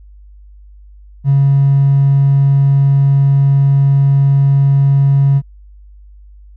triangle tone with hard clipping, 138.59 Hz, C#3, in tune, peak -7 dBFS, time 1.24-5.42 s, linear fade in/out 50 ms, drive 3 dB, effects added 50 Hz sine -36 dBFS peak until 6.56 s

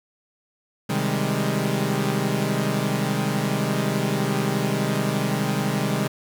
sawtooth chord, Ab major seventh, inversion first, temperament equal, 130.81 / 155.56 / 196 / 207.7 Hz, C3 / Eb3 / G3 / Ab3, 0 / 0 / 0 / 0 cents, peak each -23 dBFS, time 0.89-6.08 s, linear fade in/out 10 ms, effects 8-bit

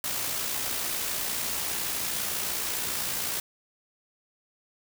white noise with amplitude modulation, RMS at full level -29 dBFS, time 0.04-3.4 s, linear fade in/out 2 ms, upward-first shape sine, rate 59.8 Hz, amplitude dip 35%, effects none

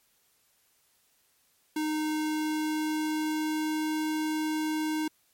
square tone with pitch glide, 308.4 to 310.4 Hz, D#4 to D#4, -15 to -4 cents, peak -28 dBFS, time 1.76-5.08 s, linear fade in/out 5 ms, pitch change +11 cents, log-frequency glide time 2.23-4.08 s, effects white hiss -68 dBFS RMS until 5.33 s + MP3 64 kbps

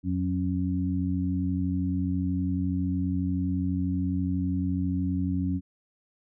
sine tone cluster, 87.6 / 181.7 / 273.9 Hz, F2 / F#3 / C#4, +6 / -31 / -21 cents, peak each -29 dBFS, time 0.03-5.61 s, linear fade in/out 50 ms, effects none

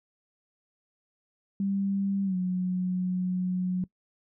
sine tone with pitch glide, 196.9 to 182.66 Hz, G3 to F#3, +8 to -22 cents, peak -25 dBFS, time 1.6-3.84 s, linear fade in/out 2 ms, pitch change -130 cents, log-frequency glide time 2.24-2.36 s, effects noise-tail reverb RT60 0.1 s tail -21 dB re dry

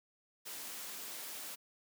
white noise, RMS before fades -45 dBFS, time 0.45-1.56 s, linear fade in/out 20 ms, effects high-pass 200 Hz 12 dB/octave

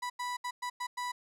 35% pulse tone bursts at uneven times, 985 Hz, B5, 5 cents flat, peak -32 dBFS, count 6, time 0.02-0.1 / 0.19-0.37 / 0.44-0.51 / 0.62-0.7 / 0.8-0.87 / 0.97-1.12 s, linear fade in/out 10 ms, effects low-pass 10000 Hz 12 dB/octave + 12-bit

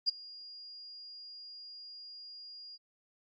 sine tone with ADSR envelope, 4840 Hz, D#8, 49 cents flat, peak -23 dBFS, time 0.06-2.78 s, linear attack 27 ms, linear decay 14 ms, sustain -23 dB, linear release 34 ms, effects Opus 32 kbps

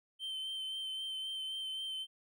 triangle tone with vibrato, 3102 Hz, G7, 19 cents flat, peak -36 dBFS, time 0.19-2.07 s, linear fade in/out 50 ms, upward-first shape sine, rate 3.8 Hz, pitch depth 19 cents each way, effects none

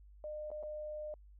sine tone with dropouts, 606 Hz, D#5, 46 cents flat, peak -40 dBFS, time 0.24-1.14 s, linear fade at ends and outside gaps 1 ms, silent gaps 0.504-0.515 / 0.628-0.634 s, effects added 50 Hz sine -55 dBFS peak until 1.39 s

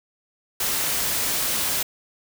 white noise, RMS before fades -24 dBFS, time 0.6-1.83 s, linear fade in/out 5 ms, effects none

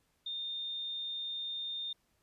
sine tone, 3635 Hz, A#7, 44 cents flat, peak -36 dBFS, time 0.26-1.93 s, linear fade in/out 5 ms, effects pink hiss -75 dBFS RMS until 2.22 s + resampled to 32000 Hz

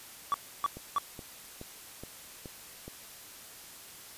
triangle tone bursts, 1146 Hz, D6, 43 cents flat, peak -23 dBFS, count 3, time 0.32-0.983 s, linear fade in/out 0 ms, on 21 ms, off 300 ms
click train, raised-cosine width 2 ms, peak -29 dBFS, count 6, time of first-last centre 0.77-2.88 s, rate 2.37 Hz
effects white hiss -49 dBFS RMS until 4.17 s + resampled to 32000 Hz

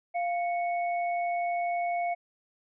sine tone pair together, 697 / 2214 Hz, F5 / C#7, -4 / -3 cents, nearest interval octave + minor sixth, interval 2001 cents, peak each -27 / -37 dBFS, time 0.14-2.15 s, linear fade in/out 20 ms, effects none

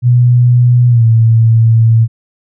sine tone with pitch glide, 122.4 to 113.55 Hz, B2 to A#2, -15 to -45 cents, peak -4 dBFS, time 0.02-2.08 s, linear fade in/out 50 ms, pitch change -130 cents, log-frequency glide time 0.88-1.05 s, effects none

